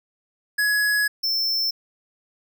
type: tone pair in turn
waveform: square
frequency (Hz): 1682 / 5340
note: G#6 / E8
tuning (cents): +22 / +22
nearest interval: octave + minor sixth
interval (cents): 2000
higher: second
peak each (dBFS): -19 / -21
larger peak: first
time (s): 0.58-1.08 / 1.23-1.71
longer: first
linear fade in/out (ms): 10
effects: none